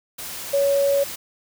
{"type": "tone in noise", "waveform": "sine", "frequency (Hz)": 560, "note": "C#5", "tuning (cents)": 18, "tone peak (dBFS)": -16, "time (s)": [0.53, 1.04], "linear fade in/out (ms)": 10, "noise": "white", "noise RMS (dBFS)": -33, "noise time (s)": [0.18, 1.16], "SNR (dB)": 14, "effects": []}